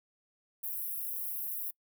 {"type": "high-pass noise", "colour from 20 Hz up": "white", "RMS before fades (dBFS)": -37, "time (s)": [0.63, 1.71], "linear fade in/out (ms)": 10, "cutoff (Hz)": 11000, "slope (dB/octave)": 48, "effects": ["noise-tail reverb RT60 0.1 s tail -25 dB re dry"]}